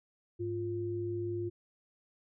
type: tone pair together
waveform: sine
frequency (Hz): 103.83 / 349.2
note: G#2 / F4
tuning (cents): 0 / 0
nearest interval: octave + major sixth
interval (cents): 2100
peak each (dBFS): -38 / -34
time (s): 0.39-1.5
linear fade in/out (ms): 20
effects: none